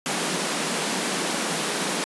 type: high-pass noise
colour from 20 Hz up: pink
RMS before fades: -26 dBFS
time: 0.06-2.04 s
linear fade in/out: 0 ms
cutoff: 160 Hz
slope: 96 dB/octave
effects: resampled to 24000 Hz